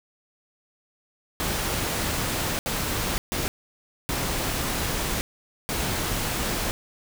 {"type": "noise bursts at uneven times", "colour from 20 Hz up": "pink", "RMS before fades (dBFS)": -27, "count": 5, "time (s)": [[1.4, 2.59], [2.66, 3.18], [3.32, 3.48], [4.09, 5.21], [5.69, 6.71]], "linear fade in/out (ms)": 0, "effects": []}